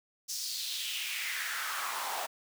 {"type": "noise with high-pass filter sweep", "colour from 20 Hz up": "pink", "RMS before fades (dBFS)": -36, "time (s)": [0.28, 2.27], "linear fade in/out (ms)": 20, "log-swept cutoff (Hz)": [5800, 730], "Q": 3.2, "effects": []}